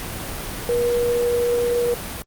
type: tone in noise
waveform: sine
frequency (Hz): 479.9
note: B4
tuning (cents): -50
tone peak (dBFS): -17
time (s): 0.69-1.94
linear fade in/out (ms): 0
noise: pink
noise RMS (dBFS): -30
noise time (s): 0-2.22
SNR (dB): +10
effects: Opus 32 kbps

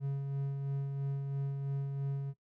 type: tone with tremolo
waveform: triangle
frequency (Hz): 138.59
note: C#3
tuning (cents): 0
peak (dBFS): -29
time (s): 0-2.34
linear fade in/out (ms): 50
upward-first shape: sine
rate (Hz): 3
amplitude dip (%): 35
effects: noise-tail reverb RT60 0.1 s tail -19 dB re dry

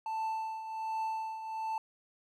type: tone with tremolo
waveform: triangle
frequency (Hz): 884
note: A5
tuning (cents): +8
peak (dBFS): -29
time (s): 0.06-1.78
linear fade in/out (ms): 2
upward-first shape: triangle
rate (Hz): 1.3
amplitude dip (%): 65
effects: none

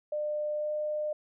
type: tone with pitch glide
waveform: sine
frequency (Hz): 600 to 604.2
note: D5 to D5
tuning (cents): +37 to +49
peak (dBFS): -29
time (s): 0.12-1.13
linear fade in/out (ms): 5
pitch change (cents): +12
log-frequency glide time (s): 0.55-0.72
effects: none

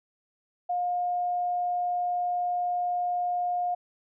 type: tone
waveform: sine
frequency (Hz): 712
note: F5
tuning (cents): +33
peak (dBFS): -25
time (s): 0.69-3.75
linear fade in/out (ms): 10
effects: none

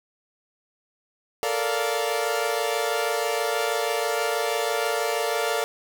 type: chord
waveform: sawtooth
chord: Bb major seventh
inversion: third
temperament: equal with one note detuned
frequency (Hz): 440 / 466.2 / 581.9 / 698.5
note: A4 / Bb4 / D5 / F5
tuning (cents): 0 / 0 / -16 / 0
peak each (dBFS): -25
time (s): 1.43-5.64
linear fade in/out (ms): 0
effects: none

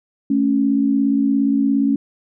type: tone pair together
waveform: sine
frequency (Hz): 220 / 277.2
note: A3 / C#4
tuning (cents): 0 / 0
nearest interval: major third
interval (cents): 400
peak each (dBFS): -19 / -15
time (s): 0.3-1.96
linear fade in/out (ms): 5
effects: none

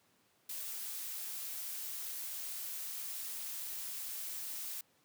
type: noise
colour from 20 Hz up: blue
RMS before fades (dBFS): -42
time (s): 0.49-4.81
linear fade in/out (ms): 5
effects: pink hiss -71 dBFS RMS until 5.04 s + high-pass 150 Hz 12 dB/octave

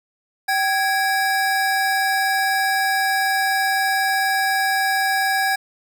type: tone pair together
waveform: square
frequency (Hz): 773.4 / 1654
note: G5 / G#6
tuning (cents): -24 / -8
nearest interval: octave + minor second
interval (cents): 1316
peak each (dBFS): -21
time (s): 0.48-5.56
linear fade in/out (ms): 10
effects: none

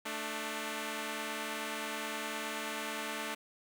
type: tone pair together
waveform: 5% pulse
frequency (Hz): 220 / 296.5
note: A3 / D4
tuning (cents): 0 / +17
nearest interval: perfect fourth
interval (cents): 517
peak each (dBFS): -28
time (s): 0.05-3.35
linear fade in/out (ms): 10
effects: none

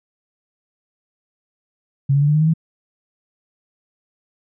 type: tone with pitch steps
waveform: sine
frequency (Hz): 138 / 141.72 / 145.53 / 149.45 / 153.47 / 157.61 / 161.85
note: C#3 / C#3 / D3 / D3 / D#3 / D#3 / E3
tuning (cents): -7 / +39 / -15 / +31 / -23 / +23 / -31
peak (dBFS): -12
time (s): 2.09-2.538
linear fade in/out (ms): 10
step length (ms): 64
effects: none

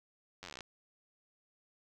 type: slowing click train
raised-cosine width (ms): 0.2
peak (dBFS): -28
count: 14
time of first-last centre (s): 0.43-0.607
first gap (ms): 10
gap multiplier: 1.05
effects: none

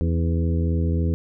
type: harmonic tone with a mistuned harmonic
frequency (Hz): 83.4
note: E2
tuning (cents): +21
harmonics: 1 / 2 / 3 / 4 / 5 / 6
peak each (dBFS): -20 / -26 / -30 / -32 / -34 / -36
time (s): 0.01-1.14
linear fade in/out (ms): 0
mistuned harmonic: 4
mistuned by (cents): -46
effects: none

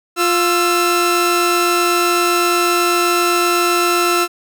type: tone pair together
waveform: sawtooth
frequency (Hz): 350.4 / 1333.7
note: F4 / E6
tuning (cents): +6 / +20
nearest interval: octave + major seventh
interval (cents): 2314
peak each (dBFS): -12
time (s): 0.16-4.28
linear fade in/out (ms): 50
effects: none

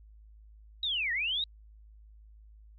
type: linear two-way sweep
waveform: sine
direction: down then up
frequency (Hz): 3875 to 1806 to 3875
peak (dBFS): -28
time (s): 0.83-1.44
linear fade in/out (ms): 2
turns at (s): 1.12
effects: added 53 Hz sine -51 dBFS peak until 2.78 s + MP3 32 kbps

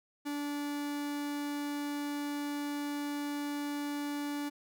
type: tone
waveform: 45% pulse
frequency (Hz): 290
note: D4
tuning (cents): -22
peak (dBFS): -34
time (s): 0.25-4.5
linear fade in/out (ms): 20
effects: none

